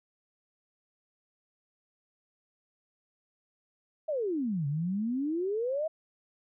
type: exponential two-way sweep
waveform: sine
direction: down then up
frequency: 652 to 137.7 to 652 Hz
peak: -28 dBFS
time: 4.08-5.88 s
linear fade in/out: 10 ms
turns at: 4.67 s
effects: none